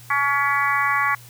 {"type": "harmonic tone", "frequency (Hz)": 282.2, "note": "C#4", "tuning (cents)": 31, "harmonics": [3, 4, 5, 6, 7, 8], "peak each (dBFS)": [-28, -21, -28, -26, -23, -29], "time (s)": [0.1, 1.15], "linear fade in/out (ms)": 5, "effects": ["added 120 Hz sine -44 dBFS peak until 1.29 s", "white hiss -47 dBFS RMS until 1.29 s"]}